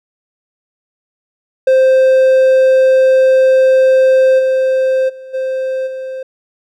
triangle tone with level steps, 523.3 Hz, C5, in tune, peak -4 / -8 / -27 / -13 / -19 dBFS, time 1.67-6.23 s, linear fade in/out 5 ms, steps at 4.38 / 5.08 / 5.33 / 5.86 s, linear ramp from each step 20 ms, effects none

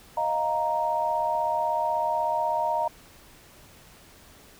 sine chord, Eb suspended second, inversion none, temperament equal, 622.3 / 698.5 / 932.3 Hz, Eb5 / F5 / Bb5, 0 / 0 / 0 cents, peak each -29 / -30 / -25 dBFS, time 0.17-2.88 s, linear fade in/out 5 ms, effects pink hiss -52 dBFS RMS until 4.59 s

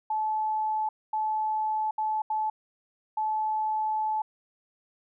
sine tone bursts at uneven times, 865 Hz, A5, 30 cents flat, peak -25 dBFS, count 5, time 0.1-0.89 / 1.13-1.91 / 1.98-2.22 / 2.3-2.5 / 3.17-4.22 s, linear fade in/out 5 ms, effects none

